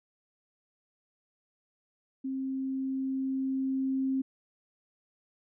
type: tone with level ramp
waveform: sine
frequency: 265.8 Hz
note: C4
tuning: 27 cents sharp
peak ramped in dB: -31 to -26 dBFS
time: 2.24-4.22 s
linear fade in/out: 10 ms
effects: none